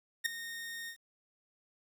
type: tone with ADSR envelope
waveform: sawtooth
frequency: 1846 Hz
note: A#6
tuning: 17 cents flat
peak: -22 dBFS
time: 0.24-0.97 s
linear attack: 20 ms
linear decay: 5 ms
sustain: -15 dB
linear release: 87 ms
effects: 10-bit